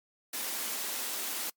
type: high-pass noise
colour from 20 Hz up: white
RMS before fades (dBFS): -35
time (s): 0.33-1.5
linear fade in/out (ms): 5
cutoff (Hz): 200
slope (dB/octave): 96
effects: noise-tail reverb RT60 0.1 s tail -25 dB re dry + MP3 96 kbps